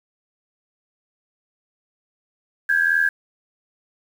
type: tone pair together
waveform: sine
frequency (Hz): 1588 / 1671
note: G6 / G#6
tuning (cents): +22 / +10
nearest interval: minor second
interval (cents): 88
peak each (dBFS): -18 / -19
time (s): 2.69-3.09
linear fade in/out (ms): 5
effects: 7-bit